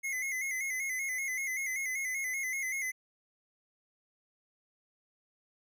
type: tone with vibrato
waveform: square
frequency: 2093 Hz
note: C7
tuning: in tune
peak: -33 dBFS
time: 0.03-2.92 s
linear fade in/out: 20 ms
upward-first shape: square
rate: 5.2 Hz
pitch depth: 57 cents each way
effects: none